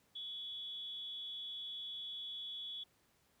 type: tone with amplitude modulation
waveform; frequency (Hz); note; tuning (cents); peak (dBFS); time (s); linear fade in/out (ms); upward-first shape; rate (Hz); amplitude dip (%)
sine; 3385; G#7; +32; -40; 0.15-2.84; 10; sine; 290; 50
effects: pink hiss -73 dBFS RMS until 3.4 s + high-pass 60 Hz 12 dB/octave